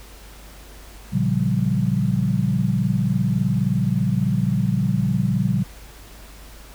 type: chord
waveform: sine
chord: G half-diminished seventh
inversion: first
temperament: just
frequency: 117.6 / 141.12 / 176.4 / 196 Hz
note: Bb2 / Db3 / F3 / G3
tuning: +16 / +31 / +18 / 0 cents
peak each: -23 dBFS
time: 1.12-5.64 s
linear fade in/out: 20 ms
effects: added 50 Hz sine -41 dBFS peak until 6.74 s + pink hiss -45 dBFS RMS until 6.74 s